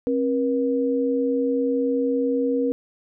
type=tone pair together; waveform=sine; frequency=268.5 / 479 Hz; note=C4 / A#4; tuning=+45 / +47 cents; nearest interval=minor seventh; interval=1002 cents; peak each=-22 dBFS; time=0.07-2.72 s; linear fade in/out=0 ms; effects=none